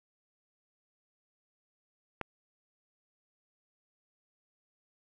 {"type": "click", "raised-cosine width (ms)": 0.5, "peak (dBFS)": -19, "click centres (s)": 2.213, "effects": []}